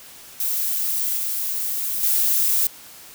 violet noise with level steps, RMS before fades -23 / -25 / -19 dBFS, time 0.4-2.67 s, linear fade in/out 2 ms, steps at 1.17 / 2.03 s, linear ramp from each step 2 ms, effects white hiss -43 dBFS RMS until 3.14 s

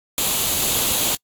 white noise with comb filter, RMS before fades -20 dBFS, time 0.18-1.15 s, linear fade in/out 0 ms, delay 0.28 ms, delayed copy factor +0.5, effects noise-tail reverb RT60 0.1 s tail -26 dB re dry + AAC 64 kbps

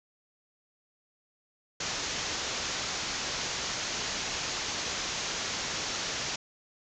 white low-pass noise, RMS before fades -34 dBFS, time 1.8-6.36 s, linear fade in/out 5 ms, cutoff 7000 Hz, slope 96 dB/octave, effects none

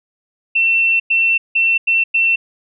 sine tone bursts at uneven times, 2696 Hz, E7, 38 cents sharp, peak -11 dBFS, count 5, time 0.55-1 / 1.1-1.38 / 1.55-1.78 / 1.87-2.04 / 2.14-2.36 s, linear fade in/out 10 ms, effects none

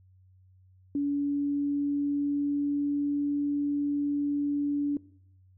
sine tone with pitch glide, 285.2 to 288 Hz, C#4 to D4, +49 to -34 cents, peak -25 dBFS, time 0.95-4.97 s, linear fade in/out 2 ms, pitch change +17 cents, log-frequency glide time 1.06-3.38 s, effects noise-tail reverb RT60 0.7 s tail -21 dB re dry + added 93 Hz sine -56 dBFS peak until 5.57 s

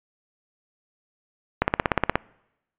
click train, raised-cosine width 0.5 ms, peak -3 dBFS, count 10, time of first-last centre 1.62-2.156 s, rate 16.8 Hz, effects noise-tail reverb RT60 0.9 s tail -25 dB re dry + resampled to 8000 Hz

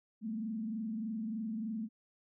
sine tone with frequency modulation, 220 Hz, A3, in tune, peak -35 dBFS, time 0.21-1.89 s, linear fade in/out 50 ms, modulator 23.3 Hz, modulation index 0.66, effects none

